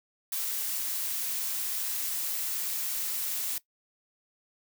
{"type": "noise", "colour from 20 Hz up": "blue", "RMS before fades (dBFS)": -32, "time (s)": [0.32, 3.58], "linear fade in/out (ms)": 2, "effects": ["noise-tail reverb RT60 0.1 s tail -18 dB re dry"]}